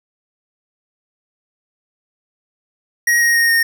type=tone with pitch steps; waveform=square; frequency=1891 / 1874.7 / 1858.5 / 1842.5 Hz; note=A#6 / A#6 / A#6 / A#6; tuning=+24 / +9 / -6 / -21 cents; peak=-12 dBFS; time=3.07-3.63 s; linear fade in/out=5 ms; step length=140 ms; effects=none